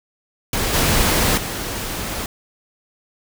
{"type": "noise with level steps", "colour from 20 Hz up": "pink", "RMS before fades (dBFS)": [-21, -17, -26], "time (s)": [0.53, 2.26], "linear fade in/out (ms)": 2, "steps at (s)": [0.73, 1.37], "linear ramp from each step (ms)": 10, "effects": []}